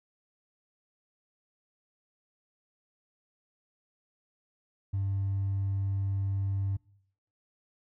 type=tone with hard clipping; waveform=triangle; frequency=98 Hz; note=G2; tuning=in tune; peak=-27 dBFS; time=4.93-6.77 s; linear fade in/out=10 ms; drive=2 dB; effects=noise-tail reverb RT60 0.7 s tail -24 dB re dry